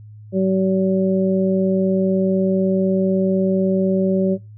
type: harmonic tone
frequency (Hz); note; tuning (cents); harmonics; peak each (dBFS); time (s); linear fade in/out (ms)
190; F#3; +46; 1 / 2 / 3; -17 / -20 / -22; 0.32-4.38; 50
effects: noise-tail reverb RT60 0.2 s tail -20 dB re dry + added 106 Hz sine -37 dBFS peak until 4.57 s